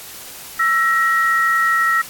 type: tone pair together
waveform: sine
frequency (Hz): 1329.1 / 1893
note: E6 / A#6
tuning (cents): +14 / +26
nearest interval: tritone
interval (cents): 612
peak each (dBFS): -16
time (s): 0.59-2.02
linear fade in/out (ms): 10
effects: white hiss -35 dBFS RMS until 2.09 s + AAC 64 kbps